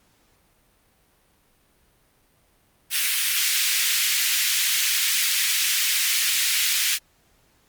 pink high-pass noise, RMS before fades -22 dBFS, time 2.9-6.99 s, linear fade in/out 50 ms, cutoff 2000 Hz, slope 24 dB/octave, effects pink hiss -62 dBFS RMS until 7.68 s + Opus 48 kbps

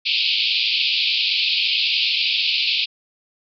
pink band-pass noise, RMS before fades -20 dBFS, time 0.05-2.86 s, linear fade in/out 20 ms, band 2400 to 4800 Hz, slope 96 dB/octave, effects none

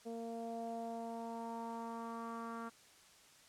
sawtooth tone with low-pass filter sweep, 230 Hz, A#3, 23 cents flat, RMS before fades -44 dBFS, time 0.05-2.7 s, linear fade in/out 20 ms, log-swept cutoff 570 to 1300 Hz, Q 4.7, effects white hiss -63 dBFS RMS until 3.48 s + low-pass 9000 Hz 12 dB/octave

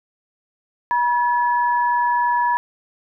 sine tone pair together, 965.8 / 1711 Hz, B5 / A6, -39 / -49 cents, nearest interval minor seventh, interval 990 cents, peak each -16 / -25 dBFS, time 0.91-2.57 s, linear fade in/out 0 ms, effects none

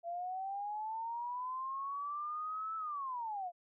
sine linear two-way sweep, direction up then down, 674 to 1318.5 to 682 Hz, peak -37 dBFS, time 0.03-3.52 s, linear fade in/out 50 ms, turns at 2.76 s, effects none

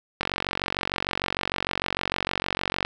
click train, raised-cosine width 0.3 ms, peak -8 dBFS, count 124, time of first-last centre 0.21-2.849 s, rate 46.6 Hz, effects none

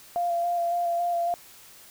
sine tone with vibrato, 692 Hz, F5, 16 cents flat, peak -23 dBFS, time 0.16-1.34 s, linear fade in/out 0 ms, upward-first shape square, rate 3.6 Hz, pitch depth 15 cents each way, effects white hiss -50 dBFS RMS until 1.9 s

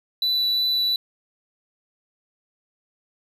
triangle tone with vibrato, 3968 Hz, B7, 7 cents sharp, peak -18 dBFS, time 0.22-0.96 s, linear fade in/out 2 ms, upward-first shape triangle, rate 2.8 Hz, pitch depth 8 cents each way, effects 9-bit

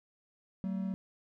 triangle tone pair together, 190 / 226.4 Hz, F#3 / A3, +46 / +50 cents, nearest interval minor third, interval 304 cents, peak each -31 / -38 dBFS, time 0.64-0.94 s, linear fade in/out 0 ms, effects none

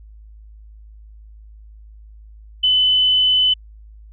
sine tone, 3016 Hz, F#7, 32 cents sharp, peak -12 dBFS, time 2.63-3.54 s, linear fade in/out 10 ms, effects added 53 Hz sine -39 dBFS peak until 4.12 s

